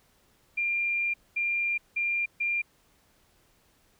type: tone bursts at uneven times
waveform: sine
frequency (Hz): 2392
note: D7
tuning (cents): +31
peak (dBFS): -25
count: 4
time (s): 0.57-1.14 / 1.36-1.78 / 1.96-2.26 / 2.4-2.62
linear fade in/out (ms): 10
effects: pink hiss -65 dBFS RMS until 3.99 s